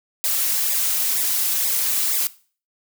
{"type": "noise with flanger", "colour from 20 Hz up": "blue", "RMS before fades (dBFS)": -21, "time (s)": [0.24, 2.27], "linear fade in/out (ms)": 0, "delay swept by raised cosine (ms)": [0.67, 6.17], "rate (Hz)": 2.1, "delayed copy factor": -0.95, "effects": ["noise-tail reverb RT60 0.4 s tail -18 dB re dry"]}